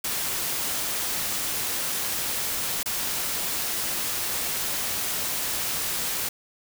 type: noise with dropouts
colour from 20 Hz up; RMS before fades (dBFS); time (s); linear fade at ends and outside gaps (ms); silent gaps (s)
white; -28; 0.04-6.29; 5; 2.831-2.858
effects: none